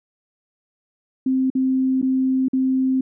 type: tone with dropouts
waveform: sine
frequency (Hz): 261.6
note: C4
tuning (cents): 0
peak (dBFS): -16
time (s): 1.26-3.01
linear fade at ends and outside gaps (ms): 5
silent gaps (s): 1.502-1.551 / 2.016-2.026 / 2.484-2.532
effects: none